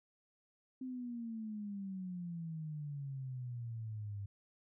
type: exponential sweep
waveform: sine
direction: down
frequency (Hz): 261.1 to 98.9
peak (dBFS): -40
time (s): 0.81-4.26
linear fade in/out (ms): 5
effects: none